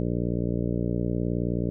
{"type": "harmonic tone", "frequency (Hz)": 59.2, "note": "A#1", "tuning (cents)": 27, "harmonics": [1, 2, 3, 4, 5, 6, 7, 8, 9, 10], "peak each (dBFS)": [-33, -30, -29, -35, -32, -37, -35, -39, -41, -41], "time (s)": [0, 1.7], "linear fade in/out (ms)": 0, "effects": []}